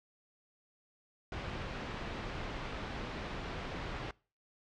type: low-pass noise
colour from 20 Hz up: pink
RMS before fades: -41 dBFS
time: 1.32-4.11 s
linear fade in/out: 2 ms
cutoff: 3200 Hz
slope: 12 dB/octave
effects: noise-tail reverb RT60 0.4 s tail -25 dB re dry + low-pass 6000 Hz 12 dB/octave